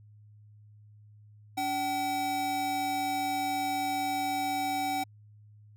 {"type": "tone pair together", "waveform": "square", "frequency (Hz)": [286.2, 764], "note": ["D4", "G5"], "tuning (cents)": [-45, -45], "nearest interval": "octave + perfect fourth", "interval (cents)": 1700, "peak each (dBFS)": [-37, -30], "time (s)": [1.57, 5.04], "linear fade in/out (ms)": 10, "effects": ["added 105 Hz sine -52 dBFS peak until 5.76 s"]}